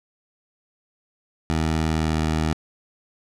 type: tone with pitch glide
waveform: 15% pulse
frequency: 79.5 to 78.59 Hz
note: D#2 to D#2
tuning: +38 to +18 cents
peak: -14 dBFS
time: 1.5-2.53 s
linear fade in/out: 0 ms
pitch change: -20 cents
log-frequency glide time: 1.88-2.14 s
effects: low-pass 8000 Hz 12 dB/octave